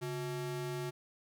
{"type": "ring-modulated tone", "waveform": "square", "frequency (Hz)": 251.3, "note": "B3", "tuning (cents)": 30, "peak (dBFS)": -34, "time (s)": [0.01, 0.91], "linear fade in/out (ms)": 20, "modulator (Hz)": 111, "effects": []}